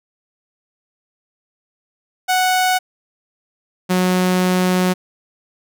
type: tone pair in turn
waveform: sawtooth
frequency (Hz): 740 / 182.93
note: F#5 / F#3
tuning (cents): 0 / -19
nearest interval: 2 octaves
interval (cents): 2419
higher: first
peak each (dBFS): -10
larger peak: neither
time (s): 2.28-2.79 / 3.89-4.94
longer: second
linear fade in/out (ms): 20
effects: none